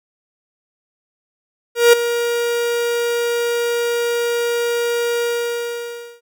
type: tone with ADSR envelope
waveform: 45% pulse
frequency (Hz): 473.4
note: A#4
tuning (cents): +27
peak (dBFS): -5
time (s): 1.75-6.21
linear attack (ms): 180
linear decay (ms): 8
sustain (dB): -12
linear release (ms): 980
effects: none